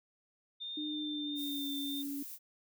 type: tone with vibrato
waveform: sine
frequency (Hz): 3608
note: A7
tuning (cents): +43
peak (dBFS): -39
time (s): 0.6-2.03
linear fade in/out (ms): 20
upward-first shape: sine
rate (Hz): 1.5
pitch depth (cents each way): 16
type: tone with pitch glide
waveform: sine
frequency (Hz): 302.1 to 281.9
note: D4 to C#4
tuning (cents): +49 to +29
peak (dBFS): -37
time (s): 0.77-2.23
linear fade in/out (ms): 5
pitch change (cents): -120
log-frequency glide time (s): 1.02-1.65
type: noise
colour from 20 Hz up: violet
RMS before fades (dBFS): -46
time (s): 1.35-2.39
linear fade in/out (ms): 50
effects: none